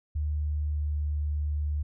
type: tone with pitch glide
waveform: sine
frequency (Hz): 75.1 to 74.28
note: D2 to D2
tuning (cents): +39 to +20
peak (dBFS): -26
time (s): 0.15-1.83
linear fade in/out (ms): 10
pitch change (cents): -19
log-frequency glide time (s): 0.34-1
effects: none